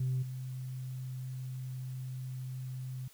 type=tone with level steps; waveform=sine; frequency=128.8 Hz; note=C3; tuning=27 cents flat; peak=-28 / -37 dBFS; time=0-3.08 s; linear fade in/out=5 ms; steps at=0.22 s; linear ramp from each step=10 ms; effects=tanh soft clip ceiling -26 dBFS + white hiss -60 dBFS RMS until 3.13 s